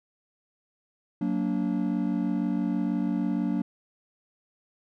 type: chord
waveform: triangle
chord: Gb augmented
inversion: none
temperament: just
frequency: 185 / 231.2 / 289.1 Hz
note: Gb3 / Bb3 / D4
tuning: 0 / -14 / -27 cents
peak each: -27 dBFS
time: 1.21-3.62 s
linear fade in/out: 5 ms
effects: none